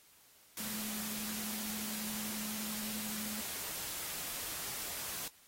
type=tone in noise; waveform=sine; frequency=213.9 Hz; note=A3; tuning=49 cents flat; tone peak=-43 dBFS; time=0.6-3.41 s; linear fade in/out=2 ms; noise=white; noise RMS=-41 dBFS; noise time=0.57-5.28 s; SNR=-5 dB; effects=white hiss -63 dBFS RMS until 5.47 s + AAC 48 kbps